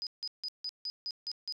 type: tone bursts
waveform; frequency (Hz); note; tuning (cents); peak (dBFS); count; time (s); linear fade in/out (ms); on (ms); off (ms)
sine; 4978; D#8; 0; -34; 8; 0.02-1.524; 0; 48; 160
effects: none